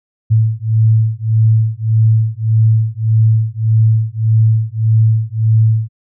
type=beating tone pair; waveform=sine; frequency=110 / 111.7 Hz; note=A2 / A2; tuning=0 / +27 cents; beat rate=1.7 Hz; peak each=-12 dBFS; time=0.3-5.89 s; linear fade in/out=20 ms; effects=none